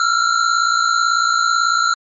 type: tone pair together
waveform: square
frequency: 1338.8 / 1396.9 Hz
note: E6 / F6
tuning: +26 / 0 cents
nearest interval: minor second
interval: 74 cents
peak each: -17 dBFS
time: 0-1.94 s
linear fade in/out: 2 ms
effects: MP3 32 kbps